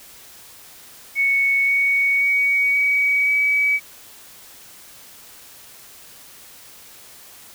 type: tone with pitch steps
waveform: sine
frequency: 2217 / 2232 / 2248 / 2264 / 2279 Hz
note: C#7 / C#7 / C#7 / C#7 / C#7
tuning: 0 / +11 / +24 / +36 / +47 cents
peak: -15 dBFS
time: 1.15-3.8 s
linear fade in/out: 50 ms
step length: 530 ms
effects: white hiss -44 dBFS RMS until 7.54 s